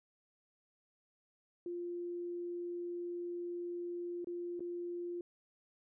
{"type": "tone with dropouts", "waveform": "sine", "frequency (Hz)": 349, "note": "F4", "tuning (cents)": -1, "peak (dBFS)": -38, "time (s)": [1.66, 5.21], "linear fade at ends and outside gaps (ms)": 2, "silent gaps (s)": [[4.245, 4.271], [4.595, 4.605]], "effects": []}